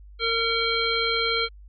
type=harmonic tone with a mistuned harmonic; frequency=458.6 Hz; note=A#4; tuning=28 cents flat; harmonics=1 / 3 / 5 / 7 / 9; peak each=-28 / -28 / -28 / -28 / -28 dBFS; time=0.19-1.49 s; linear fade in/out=50 ms; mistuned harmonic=5; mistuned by=-20 cents; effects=added 50 Hz sine -43 dBFS peak until 1.68 s